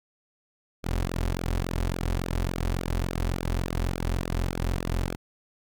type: tone with flanger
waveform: sawtooth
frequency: 43.65 Hz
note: F1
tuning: in tune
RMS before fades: -28 dBFS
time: 0.83-5.16 s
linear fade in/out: 20 ms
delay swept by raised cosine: 0.95 to 6.65 ms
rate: 3.5 Hz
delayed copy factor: -0.8
effects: none